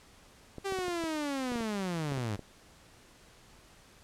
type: clicks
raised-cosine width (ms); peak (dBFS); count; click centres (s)
2; -28; 11; 0.583 / 0.723 / 0.788 / 0.882 / 1.039 / 1.519 / 1.558 / 1.608 / 2.121 / 2.178 / 2.393
type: linear sweep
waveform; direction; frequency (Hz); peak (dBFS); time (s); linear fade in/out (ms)
sawtooth; down; 397.1 to 96.3; -28; 0.64-2.37; 20
effects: pink hiss -58 dBFS RMS until 4.03 s + low-pass 10000 Hz 12 dB/octave